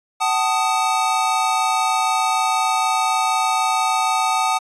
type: chord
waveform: square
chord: D# diminished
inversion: first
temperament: equal with one note detuned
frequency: 756 / 880 / 1244.5 Hz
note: F#5 / A5 / D#6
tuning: +37 / 0 / 0 cents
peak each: -22 dBFS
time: 0.2-4.59 s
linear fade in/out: 20 ms
effects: resampled to 24000 Hz